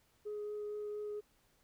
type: tone with vibrato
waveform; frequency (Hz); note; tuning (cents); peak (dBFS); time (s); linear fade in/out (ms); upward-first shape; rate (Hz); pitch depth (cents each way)
sine; 418.4; G#4; +13; -37; 0.25-1.21; 20; triangle; 4.3; 9
effects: tanh soft clip ceiling -36 dBFS + pink hiss -72 dBFS RMS until 1.63 s